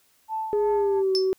sine tone with tremolo, 880 Hz, A5, in tune, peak -25 dBFS, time 0.28-1.03 s, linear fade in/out 50 ms, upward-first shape sine, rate 2.8 Hz, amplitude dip 55%
sine tone with pitch glide, 415.3 to 378.6 Hz, G#4 to F#4, 0 to +40 cents, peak -19 dBFS, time 0.53-1.33 s, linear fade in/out 0 ms, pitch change -160 cents, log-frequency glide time 0.7-1.13 s
sine tone with exponential decay, 5274 Hz, E8, in tune, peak -18 dBFS, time 1.15-1.32 s, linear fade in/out 0 ms, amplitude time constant 35 ms
effects tanh soft clip ceiling -14 dBFS + white hiss -63 dBFS RMS until 1.38 s

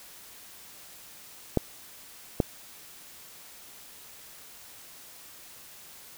clicks, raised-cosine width 2 ms, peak -8 dBFS, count 2, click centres 1.573 / 2.402 s, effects white hiss -49 dBFS RMS until 6.17 s

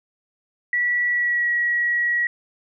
sine tone with pitch glide, 1945 to 1916 Hz, B6 to A#6, -27 to +47 cents, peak -18 dBFS, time 0.73-2.27 s, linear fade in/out 2 ms, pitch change -26 cents, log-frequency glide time 1.09-1.5 s, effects none

